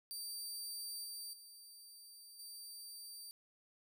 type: tone with level steps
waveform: 20% pulse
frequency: 4652 Hz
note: D8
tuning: 17 cents flat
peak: -37 / -39 / -49 / -43 dBFS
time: 0.11-3.31 s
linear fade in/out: 0 ms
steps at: 1.04 / 1.33 / 2.39 s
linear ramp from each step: 5 ms
effects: none